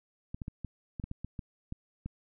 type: clicks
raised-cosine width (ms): 5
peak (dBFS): -25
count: 11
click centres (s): 0.345 / 0.418 / 0.481 / 0.647 / 0.998 / 1.04 / 1.114 / 1.246 / 1.392 / 1.724 / 2.06
effects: none